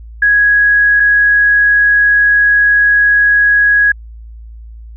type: tone pair in turn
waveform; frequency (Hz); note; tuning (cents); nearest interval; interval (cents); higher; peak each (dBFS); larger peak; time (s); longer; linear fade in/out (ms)
sine; 1663 / 1663; G#6 / G#6; +2 / +2; unison; 0; neither; -6; neither; 0.22-1 / 1-3.92; second; 5
effects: added 56 Hz sine -29 dBFS peak until 4.96 s